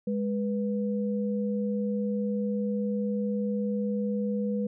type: tone pair together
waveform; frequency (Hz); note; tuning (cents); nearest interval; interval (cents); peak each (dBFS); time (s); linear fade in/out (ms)
sine; 206.2 / 490; G#3 / B4; -12 / -14; octave + minor third; 1498; -27 / -32; 0.07-4.67; 5
effects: none